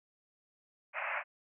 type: band-pass noise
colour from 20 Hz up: white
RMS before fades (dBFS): -37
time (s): 0.93-1.24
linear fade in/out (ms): 50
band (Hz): 570 to 2600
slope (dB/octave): 96
effects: none